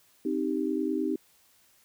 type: chord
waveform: sine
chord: C minor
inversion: none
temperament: equal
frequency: 261.6 / 311.1 / 392 Hz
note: C4 / Eb4 / G4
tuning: 0 / 0 / 0 cents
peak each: -31 / -29 / -32 dBFS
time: 0.25-1.16 s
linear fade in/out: 5 ms
effects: white hiss -63 dBFS RMS until 1.84 s

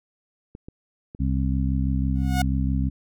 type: clicks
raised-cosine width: 3 ms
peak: -25 dBFS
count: 3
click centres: 0.551 / 0.685 / 1.149 s
type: harmonic tone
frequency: 66.1 Hz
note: C2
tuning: 18 cents sharp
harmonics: 1 / 2 / 3 / 4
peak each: -23 / -26 / -28 / -29 dBFS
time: 1.19-2.9 s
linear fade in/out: 20 ms
type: tone with exponential growth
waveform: sawtooth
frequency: 727 Hz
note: F#5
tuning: 31 cents flat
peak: -17 dBFS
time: 2.15-2.42 s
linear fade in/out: 5 ms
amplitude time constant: 58 ms
effects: none

